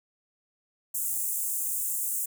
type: high-pass noise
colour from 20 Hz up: pink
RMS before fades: -30 dBFS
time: 0.94-2.26 s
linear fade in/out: 10 ms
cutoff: 7400 Hz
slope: 48 dB/octave
effects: none